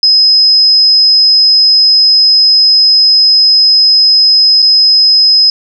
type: tone with dropouts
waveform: sine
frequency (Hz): 5080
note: D#8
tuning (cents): +35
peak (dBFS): -3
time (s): 0.03-5.5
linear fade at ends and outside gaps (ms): 2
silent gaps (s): 4.621-4.625
effects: none